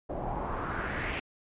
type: noise with low-pass filter sweep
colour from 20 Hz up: pink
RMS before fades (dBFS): -34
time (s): 0.09-1.2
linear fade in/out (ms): 10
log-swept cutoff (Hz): 630 to 2500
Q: 2.7
effects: resampled to 8000 Hz